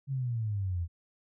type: exponential sweep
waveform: sine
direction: down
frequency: 140 to 82.41 Hz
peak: -29 dBFS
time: 0.07-0.88 s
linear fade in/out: 50 ms
effects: none